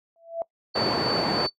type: tone with exponential growth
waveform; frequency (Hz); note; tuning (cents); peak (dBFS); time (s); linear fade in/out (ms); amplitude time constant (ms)
sine; 667; E5; +20; -22; 0.16-0.42; 1; 56
type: tone with tremolo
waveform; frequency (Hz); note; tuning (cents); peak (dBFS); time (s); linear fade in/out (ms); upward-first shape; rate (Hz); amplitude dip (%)
sine; 4523; C#8; +34; -26; 0.74-1.5; 20; sine; 3.3; 35
type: band-pass noise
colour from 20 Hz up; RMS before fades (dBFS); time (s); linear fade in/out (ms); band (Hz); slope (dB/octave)
white; -26; 0.75-1.47; 10; 130 to 840; 12
effects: noise-tail reverb RT60 0.1 s tail -22 dB re dry